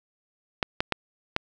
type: clicks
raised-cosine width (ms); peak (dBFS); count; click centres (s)
0.3; -7; 4; 0.628 / 0.805 / 0.923 / 1.364
effects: none